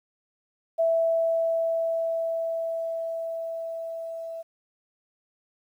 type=tone with level ramp; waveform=sine; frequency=659.3 Hz; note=E5; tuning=in tune; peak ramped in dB=-19 to -33 dBFS; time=0.78-4.43 s; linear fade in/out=20 ms; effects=10-bit